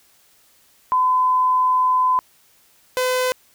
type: tone pair in turn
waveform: sine / sawtooth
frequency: 1015 / 507.5 Hz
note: B5 / B4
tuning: +47 / +47 cents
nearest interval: octave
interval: 1200 cents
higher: first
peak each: -14 dBFS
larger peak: neither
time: 0.92-2.19 / 2.97-3.32 s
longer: first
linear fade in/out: 0 ms
effects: white hiss -56 dBFS RMS until 3.54 s